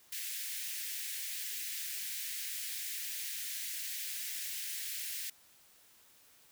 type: high-pass noise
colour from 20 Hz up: white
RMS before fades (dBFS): -40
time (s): 0.12-5.3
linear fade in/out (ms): 5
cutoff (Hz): 1700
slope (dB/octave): 48
effects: white hiss -63 dBFS RMS until 6.51 s